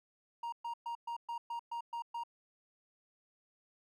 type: tone bursts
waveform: triangle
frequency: 938 Hz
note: A#5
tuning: 11 cents sharp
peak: -35 dBFS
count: 9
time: 0.43-2.236 s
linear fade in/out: 5 ms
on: 94 ms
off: 120 ms
effects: none